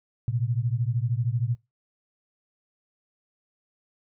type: beating tone pair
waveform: sine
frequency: 114 / 127 Hz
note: A#2 / B2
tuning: -38 / +49 cents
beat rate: 13 Hz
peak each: -26 / -27 dBFS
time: 0.28-1.55 s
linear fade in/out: 0 ms
effects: noise-tail reverb RT60 0.2 s tail -18 dB re dry